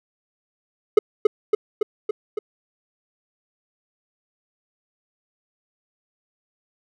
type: tone with echo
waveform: triangle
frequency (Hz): 423.2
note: G#4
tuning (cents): +33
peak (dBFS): -5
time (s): 0.97-0.99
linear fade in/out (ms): 5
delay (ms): 280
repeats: 5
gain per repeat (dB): -3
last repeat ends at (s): 2.39
effects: none